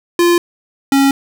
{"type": "tone pair in turn", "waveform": "square", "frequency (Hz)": [346.2, 274.8], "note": ["F4", "C#4"], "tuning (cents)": [-15, -15], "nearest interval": "major third", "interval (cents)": 400, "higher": "first", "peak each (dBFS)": -9, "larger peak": "neither", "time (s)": [[0.19, 0.38], [0.92, 1.11]], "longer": "neither", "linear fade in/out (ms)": 2, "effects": []}